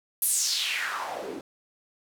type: noise with band-pass filter sweep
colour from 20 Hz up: white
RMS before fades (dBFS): -29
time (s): 0.22-1.41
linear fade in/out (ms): 2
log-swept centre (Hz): 12000 to 280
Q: 3.6
effects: none